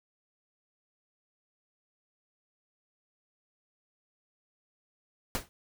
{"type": "noise with exponential decay", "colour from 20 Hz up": "pink", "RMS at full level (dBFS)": -28, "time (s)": [5.35, 5.49], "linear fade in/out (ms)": 0, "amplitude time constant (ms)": 29, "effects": []}